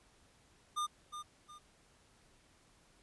square tone with echo, 1209 Hz, D6, 50 cents sharp, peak -34 dBFS, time 0.76-0.87 s, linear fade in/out 20 ms, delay 360 ms, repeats 2, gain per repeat -9 dB, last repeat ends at 1.59 s, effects pink hiss -67 dBFS RMS until 3.02 s + resampled to 24000 Hz

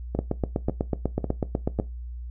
two click trains, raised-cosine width 2 ms, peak -13 / -10 dBFS, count 4 / 14, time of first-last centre 0.15-1.789 / 0.19-1.799 s, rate 1.83 / 8.08 Hz, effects noise-tail reverb RT60 0.2 s tail -18 dB re dry + added 60 Hz sine -33 dBFS peak until 2.3 s

